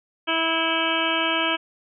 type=harmonic tone with a mistuned harmonic; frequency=326.4 Hz; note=E4; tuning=17 cents flat; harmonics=1 / 2 / 3 / 4 / 5 / 7 / 8 / 9 / 10; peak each=-29 / -29 / -29 / -29 / -29 / -29 / -29 / -29 / -29 dBFS; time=0.27-1.57 s; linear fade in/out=20 ms; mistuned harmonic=10; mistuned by=-60 cents; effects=none